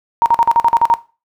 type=tone bursts; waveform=sine; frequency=932.3 Hz; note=A#5; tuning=in tune; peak=-7 dBFS; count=9; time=0.22-0.939 s; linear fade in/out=0 ms; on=39 ms; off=46 ms; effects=noise-tail reverb RT60 0.3 s tail -17 dB re dry